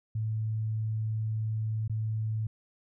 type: tone with dropouts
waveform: sine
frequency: 109.6 Hz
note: A2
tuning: 6 cents flat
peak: -28 dBFS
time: 0.15-2.47 s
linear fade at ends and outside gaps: 5 ms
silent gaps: 1.879-1.896 s
effects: none